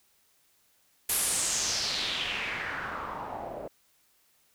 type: noise with low-pass filter sweep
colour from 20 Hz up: white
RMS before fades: -32 dBFS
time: 1.09-3.68 s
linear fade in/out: 5 ms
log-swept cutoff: 12000 to 540 Hz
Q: 3.3
effects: white hiss -67 dBFS RMS until 4.54 s